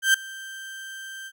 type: tone with ADSR envelope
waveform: 35% pulse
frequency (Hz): 1568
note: G6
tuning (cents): 0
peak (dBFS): -12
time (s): 0.02-1.32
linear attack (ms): 120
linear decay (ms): 5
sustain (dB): -22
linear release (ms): 53
effects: none